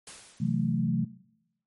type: noise with exponential decay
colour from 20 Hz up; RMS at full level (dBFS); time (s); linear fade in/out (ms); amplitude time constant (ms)
white; -42; 0.07-0.9; 2; 180
type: chord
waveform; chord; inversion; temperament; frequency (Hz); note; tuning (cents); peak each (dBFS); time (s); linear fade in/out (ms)
sine; F# half-diminished seventh; second; equal; 130.81 / 164.81 / 185 / 220; C3 / E3 / F#3 / A3; 0 / 0 / 0 / 0; -30; 0.4-1.05; 10
effects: noise-tail reverb RT60 0.8 s tail -19 dB re dry + MP3 48 kbps